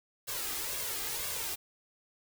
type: noise with flanger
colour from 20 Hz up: white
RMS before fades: -36 dBFS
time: 0.27-1.56 s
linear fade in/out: 20 ms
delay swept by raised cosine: 1.8 to 2.51 ms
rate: 2 Hz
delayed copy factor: +0.6
effects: none